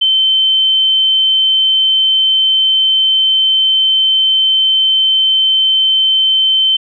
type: tone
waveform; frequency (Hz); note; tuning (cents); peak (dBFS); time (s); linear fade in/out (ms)
sine; 3087; G7; -27; -8; 0.01-6.77; 10
effects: none